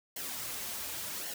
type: noise with flanger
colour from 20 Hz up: white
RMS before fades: -39 dBFS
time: 0.16-1.34 s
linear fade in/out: 5 ms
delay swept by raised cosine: 0.81 to 6.61 ms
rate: 0.89 Hz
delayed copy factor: -0.6
effects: none